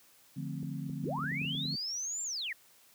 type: chord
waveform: sine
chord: D minor seventh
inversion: none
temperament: equal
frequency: 146.83 / 174.61 / 220 / 261.6 Hz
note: D3 / F3 / A3 / C4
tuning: 0 / 0 / 0 / 0 cents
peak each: -38 / -41 / -44 / -42 dBFS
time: 0.36-1.76 s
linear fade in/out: 10 ms
type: clicks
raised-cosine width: 3 ms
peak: -33 dBFS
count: 12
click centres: 0.63 / 0.896 / 1.045 / 1.091 / 1.189 / 1.24 / 1.318 / 1.416 / 1.449 / 1.55 / 1.653 / 1.743 s
type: linear two-way sweep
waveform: sine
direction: up then down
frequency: 146.83 to 7420 to 1717 Hz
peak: -34 dBFS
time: 1.03-2.53 s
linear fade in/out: 5 ms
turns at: 2.23 s
effects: white hiss -62 dBFS RMS until 2.94 s + high-pass 80 Hz 12 dB/octave